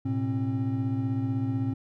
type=tone cluster; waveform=triangle; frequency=110.2 / 126.1 / 267.3 Hz; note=A2 / B2 / C4; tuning=+3 / +36 / +37 cents; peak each=-27 / -31 / -27 dBFS; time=0.05-1.74 s; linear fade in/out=10 ms; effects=none